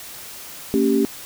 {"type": "chord", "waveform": "sine", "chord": "G diminished", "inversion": "first", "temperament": "equal with one note detuned", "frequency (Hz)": [228.3, 277.2, 392], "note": ["Bb3", "Db4", "G4"], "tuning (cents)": [-36, 0, 0], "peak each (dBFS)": [-20, -19, -19], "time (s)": [0.74, 1.05], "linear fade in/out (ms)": 0, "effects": ["white hiss -37 dBFS RMS until 1.25 s"]}